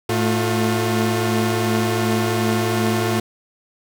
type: tone cluster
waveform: sawtooth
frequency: 109.3 / 221.3 / 356.2 Hz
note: A2 / A3 / F4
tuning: -11 / +10 / +34 cents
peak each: -18 dBFS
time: 0.09-3.2 s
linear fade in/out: 5 ms
effects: none